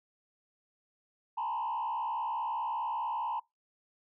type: tone with frequency modulation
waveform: sine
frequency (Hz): 932.3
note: A#5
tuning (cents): 0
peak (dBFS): -30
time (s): 1.37-3.4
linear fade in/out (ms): 10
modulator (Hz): 64.7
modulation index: 1.2
effects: noise-tail reverb RT60 0.2 s tail -26 dB re dry + tanh soft clip ceiling -28 dBFS